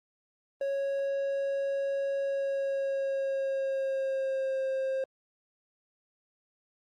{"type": "tone with pitch glide", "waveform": "triangle", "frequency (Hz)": [552, 531.4], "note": ["C#5", "C5"], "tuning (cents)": [-7, 27], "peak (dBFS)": -26, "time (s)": [0.61, 5.04], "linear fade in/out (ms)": 2, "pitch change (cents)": -66, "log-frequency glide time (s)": [2.23, 4.64], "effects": ["Opus 24 kbps"]}